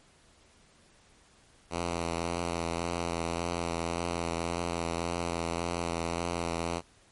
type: tone with vibrato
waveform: 5% pulse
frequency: 85 Hz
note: F2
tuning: 46 cents flat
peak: -19 dBFS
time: 1.7-6.82 s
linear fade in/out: 50 ms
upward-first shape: triangle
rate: 1.8 Hz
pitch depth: 29 cents each way
effects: pink hiss -61 dBFS RMS until 7.11 s + MP3 48 kbps